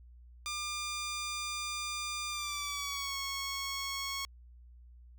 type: tone with pitch glide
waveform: 10% pulse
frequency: 1200 to 1100.4 Hz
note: D6 to C#6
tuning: +37 to -13 cents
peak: -27 dBFS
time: 0.46-4.25 s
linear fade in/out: 0 ms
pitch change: -150 cents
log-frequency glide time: 2.29-3.17 s
effects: added 60 Hz sine -52 dBFS peak until 5.18 s